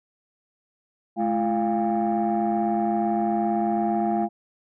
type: tone cluster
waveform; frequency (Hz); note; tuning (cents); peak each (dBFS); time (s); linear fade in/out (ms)
sine; 214.9 / 340.5 / 698 / 806; A3 / F4 / F5 / G5; -41 / -44 / -1 / +48; -24 / -26 / -24 / -27; 1.16-4.29; 50
effects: tanh soft clip ceiling -15 dBFS